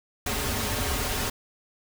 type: noise with comb filter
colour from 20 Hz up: pink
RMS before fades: -28 dBFS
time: 0.26-1.3 s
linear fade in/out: 5 ms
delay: 6 ms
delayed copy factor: -0.9
effects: none